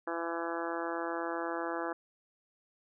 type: harmonic tone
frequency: 167.9 Hz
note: E3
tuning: 32 cents sharp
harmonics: 2 / 3 / 4 / 5 / 6 / 7 / 8 / 9 / 10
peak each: -38 / -40 / -41 / -42 / -43 / -43 / -44 / -45 / -45 dBFS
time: 0.07-1.93 s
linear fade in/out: 5 ms
effects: none